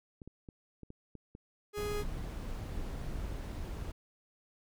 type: clicks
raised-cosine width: 3 ms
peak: -34 dBFS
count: 11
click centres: 0.218 / 0.276 / 0.488 / 0.833 / 0.904 / 1.153 / 1.351 / 2.035 / 2.171 / 2.242 / 2.274 s
type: tone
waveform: 45% pulse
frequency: 415.3 Hz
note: G#4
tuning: in tune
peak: -35 dBFS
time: 1.73-2.05 s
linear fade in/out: 50 ms
type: noise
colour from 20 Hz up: brown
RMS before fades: -39 dBFS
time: 1.77-3.92 s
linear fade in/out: 10 ms
effects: none